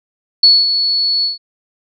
sine tone with ADSR envelope, 4407 Hz, C#8, 11 cents flat, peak -3 dBFS, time 0.43-1.38 s, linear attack 5 ms, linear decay 220 ms, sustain -9 dB, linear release 140 ms, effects none

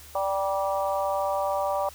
harmonic tone with a mistuned harmonic, 195.1 Hz, G3, 8 cents flat, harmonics 3 / 4 / 5 / 6, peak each -27 / -29 / -31 / -33 dBFS, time 0.15-1.89 s, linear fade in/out 2 ms, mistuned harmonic 5, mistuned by -18 cents, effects added 74 Hz sine -50 dBFS peak until 1.94 s + white hiss -48 dBFS RMS until 1.94 s

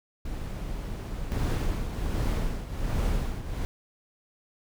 brown noise, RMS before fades -34 dBFS, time 0.25-2.08 s, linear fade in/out 5 ms
brown noise with tremolo, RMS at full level -25 dBFS, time 1.32-3.65 s, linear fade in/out 0 ms, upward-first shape triangle, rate 1.3 Hz, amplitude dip 75%
effects none

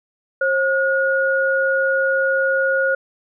sine tone pair together, 536.6 / 1442 Hz, C5 / F#6, +44 / -45 cents, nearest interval octave + perfect fourth, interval 1711 cents, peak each -18 dBFS, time 0.41-2.95 s, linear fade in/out 5 ms, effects none

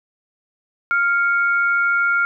sine tone pair together, 1396.6 / 2217 Hz, F6 / C#7, 0 / 0 cents, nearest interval minor sixth, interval 800 cents, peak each -15 / -25 dBFS, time 0.91-2.25 s, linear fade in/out 0 ms, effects none

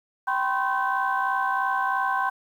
sine tone cluster, 777 / 1010 / 1073 / 1537 Hz, G5 / B5 / C6 / G6, -16 / +39 / +43 / -35 cents, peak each -27 dBFS, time 0.27-2.3 s, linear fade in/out 10 ms, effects tanh soft clip ceiling -13 dBFS + 9-bit

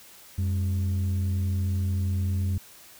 sine tone pair together, 90.96 / 204.2 Hz, F#2 / G#3, -29 / -29 cents, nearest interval octave + major second, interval 1400 cents, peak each -22 / -32 dBFS, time 0.38-2.58 s, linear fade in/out 5 ms, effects tanh soft clip ceiling -20 dBFS + white hiss -50 dBFS RMS until 2.99 s

